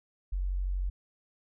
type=tone; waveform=sine; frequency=46.25 Hz; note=F#1; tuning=in tune; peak=-28 dBFS; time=0.32-0.9 s; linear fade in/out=10 ms; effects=none